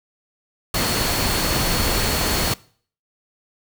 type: tone in noise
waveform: sine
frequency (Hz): 4375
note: C#8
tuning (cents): -24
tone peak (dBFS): -29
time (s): 0.74-2.54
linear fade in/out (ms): 5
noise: pink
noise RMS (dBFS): -21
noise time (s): 0.74-2.54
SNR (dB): -11
effects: noise-tail reverb RT60 0.5 s tail -22 dB re dry